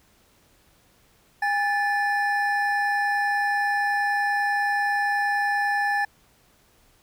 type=tone pair together; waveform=triangle; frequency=813.6 / 1744 Hz; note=G#5 / A6; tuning=-36 / -16 cents; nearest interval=octave + minor second; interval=1320 cents; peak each=-22 dBFS; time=1.42-6.05 s; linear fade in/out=5 ms; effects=pink hiss -60 dBFS RMS until 7.02 s